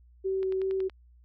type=tone with vibrato; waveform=sine; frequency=381 Hz; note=G4; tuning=49 cents flat; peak=-26 dBFS; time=0.24-0.89 s; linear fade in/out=20 ms; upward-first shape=square; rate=2.7 Hz; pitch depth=9 cents each way
type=click train; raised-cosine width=0.3 ms; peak=-30 dBFS; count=6; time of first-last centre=0.43-0.897 s; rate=10.7 Hz
effects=added 60 Hz sine -54 dBFS peak until 1.24 s